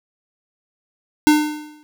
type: tone with exponential decay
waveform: square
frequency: 301.7 Hz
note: D4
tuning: 47 cents sharp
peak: -8 dBFS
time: 1.27-1.83 s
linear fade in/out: 0 ms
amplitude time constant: 120 ms
effects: none